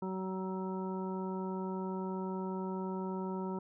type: harmonic tone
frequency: 188.2 Hz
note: F#3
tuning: 30 cents sharp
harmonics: 1 / 2 / 3 / 4 / 5 / 7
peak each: -37 / -40 / -49 / -53 / -43 / -51 dBFS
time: 0.02-3.59 s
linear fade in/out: 5 ms
effects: none